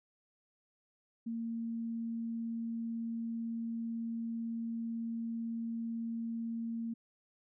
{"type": "tone", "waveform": "sine", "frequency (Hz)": 229.5, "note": "A#3", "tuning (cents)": -27, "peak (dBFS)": -35, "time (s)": [1.26, 6.94], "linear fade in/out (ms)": 10, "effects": []}